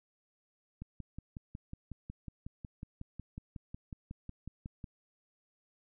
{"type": "click train", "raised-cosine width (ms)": 5, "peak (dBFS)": -30, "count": 23, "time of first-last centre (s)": [0.82, 4.842], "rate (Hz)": 5.47, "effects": []}